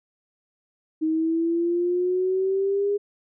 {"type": "exponential sweep", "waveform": "sine", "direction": "up", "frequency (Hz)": [313.5, 410], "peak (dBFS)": -20, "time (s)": [1.01, 2.98], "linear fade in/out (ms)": 20, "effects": []}